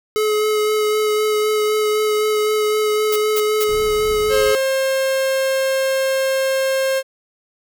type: tone with vibrato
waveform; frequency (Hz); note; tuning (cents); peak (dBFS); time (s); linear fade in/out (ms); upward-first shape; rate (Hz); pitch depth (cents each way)
square; 426.6; G#4; +46; -16; 0.16-4.55; 0; sine; 3.9; 12
type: noise bursts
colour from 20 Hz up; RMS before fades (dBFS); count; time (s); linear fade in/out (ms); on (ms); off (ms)
blue; -24; 3; 3.12-3.643; 5; 41; 200
type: noise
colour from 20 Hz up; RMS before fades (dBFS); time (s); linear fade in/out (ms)
brown; -33; 3.67-4.53; 20
type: tone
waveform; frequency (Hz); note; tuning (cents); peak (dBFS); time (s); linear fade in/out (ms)
45% pulse; 533; C5; +32; -16; 4.29-7.03; 50
effects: none